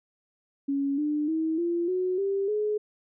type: tone with pitch steps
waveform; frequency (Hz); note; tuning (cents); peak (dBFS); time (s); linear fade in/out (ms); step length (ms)
sine; 278.5 / 298.5 / 319.9 / 342.9 / 367.5 / 393.9 / 422.1; C#4 / D4 / D#4 / F4 / F#4 / G4 / G#4; +8 / +28 / +48 / -32 / -12 / +8 / +28; -24; 0.68-2.78; 10; 300
effects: none